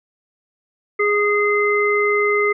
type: harmonic tone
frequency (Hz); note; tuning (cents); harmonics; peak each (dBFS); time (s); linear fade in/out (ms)
413.8; G#4; -6; 1 / 3 / 5; -17 / -22 / -19; 0.99-2.53; 10
effects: none